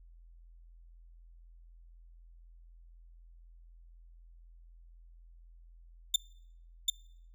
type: tone with echo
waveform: 30% pulse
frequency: 3569 Hz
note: A7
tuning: 24 cents sharp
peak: -20 dBFS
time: 6.14-6.16 s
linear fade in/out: 5 ms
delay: 740 ms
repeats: 1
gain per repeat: -2 dB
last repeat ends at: 6.9 s
effects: noise-tail reverb RT60 0.7 s tail -24 dB re dry + added 42 Hz sine -53 dBFS peak until 7.34 s